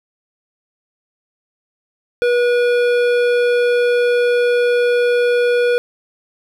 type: tone with hard clipping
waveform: sine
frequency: 484.6 Hz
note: B4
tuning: 33 cents flat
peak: -14 dBFS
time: 2.22-5.78 s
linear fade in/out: 0 ms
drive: 13 dB
effects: none